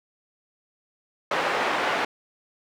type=band-pass noise; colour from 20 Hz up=pink; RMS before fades=-25 dBFS; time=1.31-2.05 s; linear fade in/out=5 ms; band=540 to 2200 Hz; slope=12 dB/octave; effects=none